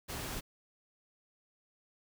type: noise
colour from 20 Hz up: pink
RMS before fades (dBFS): -40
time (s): 0.08-0.41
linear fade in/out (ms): 20
effects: none